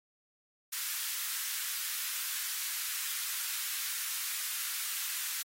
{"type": "high-pass noise", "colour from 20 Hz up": "white", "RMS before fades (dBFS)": -36, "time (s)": [0.72, 5.43], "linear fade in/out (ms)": 10, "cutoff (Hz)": 1300, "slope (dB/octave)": 24, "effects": ["AAC 48 kbps"]}